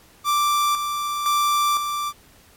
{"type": "tone with tremolo", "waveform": "45% pulse", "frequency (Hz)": 1174.7, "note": "D6", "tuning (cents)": 0, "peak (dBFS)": -17, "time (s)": [0.24, 2.13], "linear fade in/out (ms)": 50, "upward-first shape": "square", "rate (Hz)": 0.98, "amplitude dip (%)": 50, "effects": ["pink hiss -52 dBFS RMS until 2.56 s", "MP3 64 kbps"]}